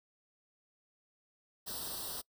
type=noise with comb filter; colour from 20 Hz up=white; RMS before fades=-41 dBFS; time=1.66-2.22 s; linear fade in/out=20 ms; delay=0.22 ms; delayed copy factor=+0.9; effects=noise-tail reverb RT60 0.1 s tail -24 dB re dry